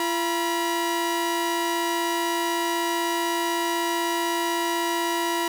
sawtooth tone pair together, 341 / 967 Hz, F4 / B5, -41 / -37 cents, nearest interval octave + tritone, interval 1804 cents, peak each -22 dBFS, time 0-5.48 s, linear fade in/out 2 ms, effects none

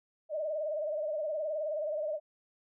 sine tone with vibrato, 612 Hz, D#5, 29 cents flat, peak -31 dBFS, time 0.29-2.2 s, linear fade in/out 50 ms, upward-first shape sine, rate 19 Hz, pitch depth 83 cents each way, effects none

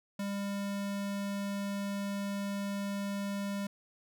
square tone, 200 Hz, G3, 35 cents sharp, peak -34 dBFS, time 0.19-3.67 s, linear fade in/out 5 ms, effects none

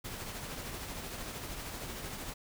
pink noise with tremolo, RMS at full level -40 dBFS, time 0.04-2.34 s, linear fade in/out 10 ms, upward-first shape triangle, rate 13 Hz, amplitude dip 40%, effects none

